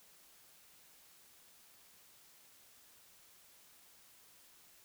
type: silence
effects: white hiss -63 dBFS RMS until 4.84 s